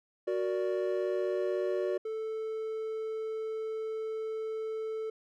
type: chord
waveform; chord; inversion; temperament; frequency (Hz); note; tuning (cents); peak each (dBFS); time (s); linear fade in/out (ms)
triangle; Gb augmented; none; equal with one note detuned; 370 / 466.2 / 583.9; Gb4 / Bb4 / D5; 0 / 0 / -10; -29 / -34 / -32; 0.27-1.98; 10
type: tone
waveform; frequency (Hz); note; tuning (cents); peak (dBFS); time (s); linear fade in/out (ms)
triangle; 440; A4; 0; -31; 2.05-5.1; 5
effects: none